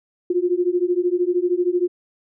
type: beating tone pair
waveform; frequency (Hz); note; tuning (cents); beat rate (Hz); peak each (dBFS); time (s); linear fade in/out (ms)
sine; 349.4 / 362.4; F4 / F#4; +1 / -36; 13; -20; 0.3-1.88; 5
effects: none